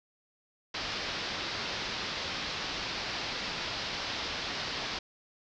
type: low-pass noise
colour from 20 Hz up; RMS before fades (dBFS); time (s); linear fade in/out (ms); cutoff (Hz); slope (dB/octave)
white; -36; 0.74-4.99; 5; 5200; 48
effects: none